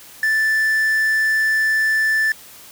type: tone with quantisation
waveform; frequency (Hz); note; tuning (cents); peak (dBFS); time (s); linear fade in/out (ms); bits
triangle; 1760; A6; 0; -13; 0.23-2.32; 2; 6
effects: white hiss -42 dBFS RMS until 2.71 s